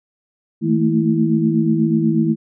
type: tone cluster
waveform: sine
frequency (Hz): 160.1 / 218.1 / 226.3 / 328.6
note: D#3 / A3 / A3 / E4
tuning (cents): +50 / -15 / +49 / -5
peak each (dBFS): -19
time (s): 0.61-2.36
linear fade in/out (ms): 50
effects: none